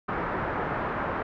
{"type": "low-pass noise", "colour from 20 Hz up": "white", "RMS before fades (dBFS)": -30, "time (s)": [0.08, 1.23], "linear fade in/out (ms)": 10, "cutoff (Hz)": 1500, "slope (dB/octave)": 24, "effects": []}